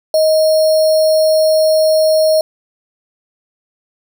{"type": "tone with sample-and-hold", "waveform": "sine", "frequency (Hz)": 628, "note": "D#5", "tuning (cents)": 16, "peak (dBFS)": -8, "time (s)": [0.14, 2.41], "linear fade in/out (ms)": 2, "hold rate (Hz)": 4900, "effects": []}